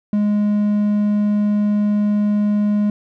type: tone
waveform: triangle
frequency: 207.7 Hz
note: G#3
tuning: in tune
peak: -12 dBFS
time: 0.13-2.9 s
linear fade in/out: 2 ms
effects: none